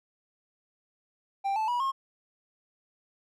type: tone with pitch steps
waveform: triangle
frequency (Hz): 788 / 874.3 / 970.1 / 1076.4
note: G5 / A5 / B5 / C6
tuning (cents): +9 / -11 / -31 / +49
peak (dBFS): -24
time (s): 1.44-1.92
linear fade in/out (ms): 20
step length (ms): 120
effects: none